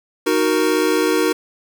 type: chord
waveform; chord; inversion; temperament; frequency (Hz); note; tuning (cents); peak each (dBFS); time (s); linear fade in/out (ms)
square; D# minor; none; equal; 311.1 / 370 / 466.2; D#4 / F#4 / A#4; 0 / 0 / 0; -20; 0.26-1.33; 10
effects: 7-bit